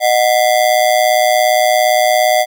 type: ring-modulated tone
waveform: square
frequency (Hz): 678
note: E5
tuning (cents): +49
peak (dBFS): -7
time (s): 0-2.46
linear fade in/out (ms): 50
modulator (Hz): 58.7
effects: none